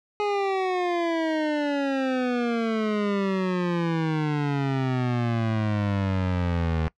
25% pulse exponential sweep, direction down, 417.9 to 79 Hz, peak -19 dBFS, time 0.2-6.88 s, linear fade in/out 0 ms, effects noise-tail reverb RT60 0.1 s tail -23 dB re dry + low-pass 3000 Hz 12 dB/octave

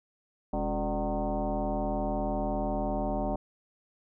sine tone with frequency modulation, 277.2 Hz, C#4, in tune, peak -27 dBFS, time 0.53-3.36 s, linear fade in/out 5 ms, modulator 160 Hz, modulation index 3.5, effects none

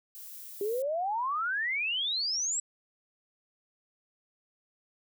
violet noise, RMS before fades -45 dBFS, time 0.15-0.82 s, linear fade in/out 0 ms
sine exponential sweep, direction up, 392 to 7902 Hz, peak -28 dBFS, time 0.61-2.6 s, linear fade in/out 2 ms
effects none

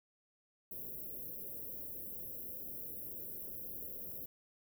white band-stop noise, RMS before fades -45 dBFS, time 0.71-4.26 s, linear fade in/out 5 ms, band 580 to 12000 Hz, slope 48 dB/octave, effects none

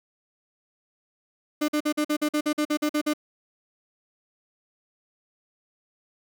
35% pulse tone bursts, 300 Hz, D4, 37 cents sharp, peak -20 dBFS, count 13, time 1.61-3.136 s, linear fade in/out 10 ms, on 74 ms, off 47 ms, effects none

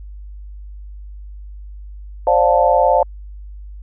sine chord, D minor seventh, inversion third, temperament just, 528.6 / 587.3 / 704.8 / 881 Hz, C5 / D5 / F5 / A5, +18 / 0 / +16 / +2 cents, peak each -16 dBFS, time 2.27-3.03 s, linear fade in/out 2 ms, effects added 50 Hz sine -31 dBFS peak until 3.82 s

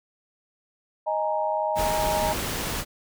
sine chord, D# suspended fourth, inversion none, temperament equal, 622.3 / 830.6 / 932.3 Hz, D#5 / G#5 / A#5, 0 / 0 / 0 cents, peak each -26 / -28 / -28 dBFS, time 1.06-2.34 s, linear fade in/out 20 ms
pink noise, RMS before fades -29 dBFS, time 1.75-2.85 s, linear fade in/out 50 ms
effects none

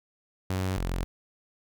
sawtooth tone pair in turn, 93.7 / 44.22 Hz, F#2 / F1, +22 / +22 cents, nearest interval octave + minor second, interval 1300 cents, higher first, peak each -23 / -24 dBFS, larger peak first, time 0.5-0.77 / 0.77-1.04 s, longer neither, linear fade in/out 0 ms, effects none

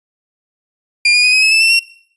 30% pulse tone with pitch steps, 2400 / 2445 / 2490 / 2537 / 2584 / 2632 / 2681 / 2732 Hz, D7 / D#7 / D#7 / D#7 / E7 / E7 / E7 / F7, +37 / -31 / +1 / +33 / -35 / -3 / +29 / -39 cents, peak -5 dBFS, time 1.05-1.794 s, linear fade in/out 5 ms, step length 93 ms, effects noise-tail reverb RT60 0.6 s tail -20 dB re dry + resampled to 24000 Hz

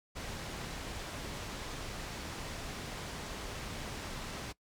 pink low-pass noise, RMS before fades -42 dBFS, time 0.15-4.53 s, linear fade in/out 20 ms, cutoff 7200 Hz, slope 12 dB/octave, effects noise-tail reverb RT60 0.1 s tail -21 dB re dry

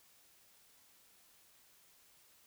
silence, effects white hiss -66 dBFS RMS until 2.46 s

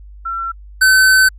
sine / square tone pair in turn, 1353 / 1526.6 Hz, E6 / G6, +45 / -46 cents, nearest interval major second, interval 209 cents, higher second, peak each -19 / -8 dBFS, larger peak second, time 0.25-0.52 / 0.81-1.29 s, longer second, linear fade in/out 10 ms, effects added 50 Hz sine -34 dBFS peak until 1.38 s + AAC 48 kbps

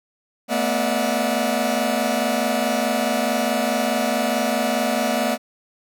40% pulse tone cluster, 223.2 / 247.9 / 583 / 645 / 726 Hz, A3 / B3 / D5 / E5 / F#5, +25 / +7 / -13 / -38 / -33 cents, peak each -25 dBFS, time 0.48-5.38 s, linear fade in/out 50 ms, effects none

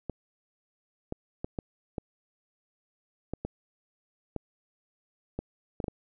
clicks, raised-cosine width 2 ms, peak -19 dBFS, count 12, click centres 0.097 / 1.124 / 1.445 / 1.588 / 1.982 / 3.336 / 3.45 / 4.363 / 5.39 / 5.802 / 5.842 / 5.882 s, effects none

